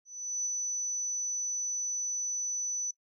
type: tone with ADSR envelope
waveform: sine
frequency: 5980 Hz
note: F#8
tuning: 17 cents sharp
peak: -28 dBFS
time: 0.05-2.91 s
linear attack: 410 ms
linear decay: 11 ms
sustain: -2 dB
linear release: 4 ms
effects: noise-tail reverb RT60 0.1 s tail -21 dB re dry